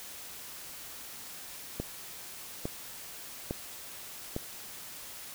click train, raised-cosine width 2 ms, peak -19 dBFS, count 4, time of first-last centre 1.8-4.364 s, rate 1.17 Hz, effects white hiss -45 dBFS RMS until 5.34 s

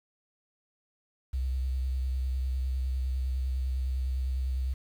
sine tone with vibrato, 64.7 Hz, C2, 19 cents flat, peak -27 dBFS, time 1.33-4.74 s, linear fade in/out 10 ms, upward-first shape sine, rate 9.9 Hz, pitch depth 29 cents each way, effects 9-bit

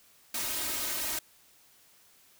white noise with comb filter, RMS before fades -33 dBFS, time 0.34-1.19 s, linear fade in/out 5 ms, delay 3.2 ms, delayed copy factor +0.8, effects white hiss -61 dBFS RMS until 2.39 s

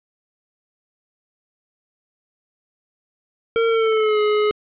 square tone with pitch glide, 457.2 to 421.7 Hz, A#4 to G#4, -34 to +26 cents, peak -16 dBFS, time 3.56-4.51 s, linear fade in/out 0 ms, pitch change -140 cents, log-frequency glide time 3.68-4.2 s, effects resampled to 8000 Hz + 9-bit

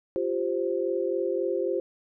sine chord, F suspended second, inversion none, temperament just, 349.2 / 392.9 / 523.8 Hz, F4 / G4 / C5, 0 / +4 / +2 cents, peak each -29 dBFS, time 0.16-1.8 s, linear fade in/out 0 ms, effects none

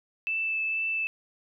sine tone with vibrato, 2637 Hz, E7, in tune, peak -26 dBFS, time 0.27-1.07 s, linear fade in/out 0 ms, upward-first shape triangle, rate 2.1 Hz, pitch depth 11 cents each way, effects none

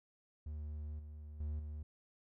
triangle tone with level steps, 75.4 Hz, D2, 46 cents sharp, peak -39 / -45 / -35 / -40 dBFS, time 0.46-1.83 s, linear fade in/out 5 ms, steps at 0.99 / 1.4 / 1.59 s, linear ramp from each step 5 ms, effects none

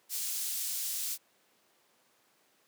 pink high-pass noise, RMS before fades -35 dBFS, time 0.09-1.18 s, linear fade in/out 50 ms, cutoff 6200 Hz, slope 12 dB/octave, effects pink hiss -68 dBFS RMS until 2.67 s + high-pass 300 Hz 12 dB/octave

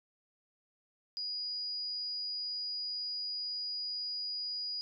sine tone, 4901 Hz, D#8, 27 cents flat, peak -35 dBFS, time 1.17-4.81 s, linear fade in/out 0 ms, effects none

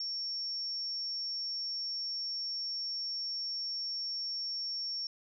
sine tone, 5480 Hz, F8, 34 cents flat, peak -34 dBFS, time 0-5.07 s, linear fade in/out 2 ms, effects none

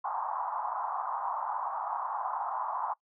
white band-pass noise, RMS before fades -34 dBFS, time 0.04-2.94 s, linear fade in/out 10 ms, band 770 to 1100 Hz, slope 48 dB/octave, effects noise-tail reverb RT60 0.1 s tail -22 dB re dry

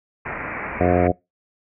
white low-pass noise, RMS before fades -30 dBFS, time 0.25-1.08 s, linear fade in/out 10 ms, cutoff 2400 Hz, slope 96 dB/octave
harmonic tone, 89 Hz, F2, 33 cents sharp, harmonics 1 / 2 / 3 / 4 / 5 / 6 / 7 / 8, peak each -23 / -23 / -23 / -23 / -23 / -23 / -23 / -23 dBFS, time 0.8-1.12 s, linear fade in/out 10 ms
effects noise-tail reverb RT60 0.2 s tail -22 dB re dry

